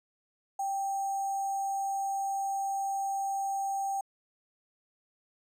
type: tone with sample-and-hold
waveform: sine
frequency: 784 Hz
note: G5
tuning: in tune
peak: -29 dBFS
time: 0.59-4.01 s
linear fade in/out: 5 ms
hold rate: 7350 Hz
effects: low-pass 12000 Hz 12 dB/octave